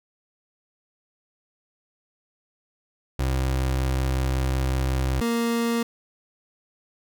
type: tone pair in turn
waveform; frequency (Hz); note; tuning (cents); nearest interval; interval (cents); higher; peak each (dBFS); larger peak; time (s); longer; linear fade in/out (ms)
30% pulse; 65.41 / 233.1; C2 / A#3; 0 / 0; octave + minor seventh; 2200; second; -19; neither; 3.19-5.21 / 5.21-5.83; first; 5
effects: none